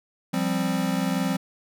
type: chord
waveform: square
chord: F suspended second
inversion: none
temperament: equal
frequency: 174.61 / 196 / 261.6 Hz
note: F3 / G3 / C4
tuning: 0 / 0 / 0 cents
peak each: -28 dBFS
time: 0.33-1.37 s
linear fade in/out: 10 ms
effects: none